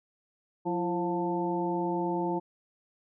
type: harmonic tone with a mistuned harmonic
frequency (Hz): 177.1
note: F3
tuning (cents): +24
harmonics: 1 / 2 / 3 / 4 / 5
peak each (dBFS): -34 / -30 / -39 / -38 / -33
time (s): 0.65-2.4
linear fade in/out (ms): 20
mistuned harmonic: 2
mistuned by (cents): -63
effects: none